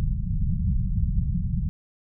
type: low-pass noise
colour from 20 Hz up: pink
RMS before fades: -24 dBFS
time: 0-1.69 s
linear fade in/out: 0 ms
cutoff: 200 Hz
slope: 96 dB/octave
effects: none